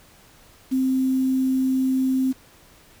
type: tone with quantisation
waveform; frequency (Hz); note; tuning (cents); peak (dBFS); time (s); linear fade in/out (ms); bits
sine; 261.6; C4; 0; -18; 0.71-2.33; 20; 7
effects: pink hiss -52 dBFS RMS until 3 s